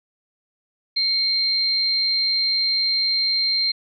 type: tone pair together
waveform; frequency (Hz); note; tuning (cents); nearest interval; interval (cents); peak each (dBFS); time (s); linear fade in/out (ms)
sine; 2196 / 4168; C#7 / C8; -17 / -7; major seventh; 1110; -30 / -18; 0.96-3.72; 10
effects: none